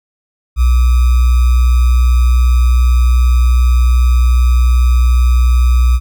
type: tone with sample-and-hold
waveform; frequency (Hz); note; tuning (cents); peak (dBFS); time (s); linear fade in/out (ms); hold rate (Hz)
sine; 61.3; B1; -12; -6; 0.56-6; 50; 1225
effects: none